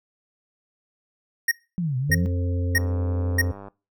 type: tone bursts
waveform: square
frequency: 1864.7 Hz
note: A#6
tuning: in tune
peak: -18 dBFS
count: 4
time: 1.48-3.416 s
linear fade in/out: 5 ms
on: 34 ms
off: 600 ms
type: linear two-way sweep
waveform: sine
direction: down then up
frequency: 185.2 to 123.47 to 185.2 Hz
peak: -22 dBFS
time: 1.78-2.26 s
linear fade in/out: 0 ms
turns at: 1.97 s
type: harmonic tone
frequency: 88.3 Hz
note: F2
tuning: 20 cents sharp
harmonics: 1 / 3 / 5 / 6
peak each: -22 / -32 / -36 / -38 dBFS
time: 2.09-3.52 s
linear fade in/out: 10 ms
type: click train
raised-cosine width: 1 ms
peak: -26 dBFS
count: 93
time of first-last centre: 2.76-3.683 s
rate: 99.7 Hz
effects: noise-tail reverb RT60 0.3 s tail -22 dB re dry